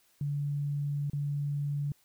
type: tone with dropouts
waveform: sine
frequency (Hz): 144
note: D3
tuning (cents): -34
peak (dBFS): -29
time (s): 0.21-1.92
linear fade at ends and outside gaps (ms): 2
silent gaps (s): 1.099-1.132
effects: white hiss -67 dBFS RMS until 2.04 s